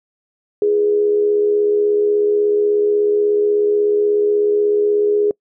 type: tone with amplitude modulation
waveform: sine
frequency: 415.3 Hz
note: G#4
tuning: in tune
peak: -10 dBFS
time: 0.62-5.31 s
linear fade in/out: 2 ms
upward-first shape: sine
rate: 76.4 Hz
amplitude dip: 45%
effects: noise-tail reverb RT60 0.1 s tail -26 dB re dry